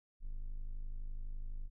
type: tone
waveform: triangle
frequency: 25.96 Hz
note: G#0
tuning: in tune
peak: -36 dBFS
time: 0.2-1.7 s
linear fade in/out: 50 ms
effects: none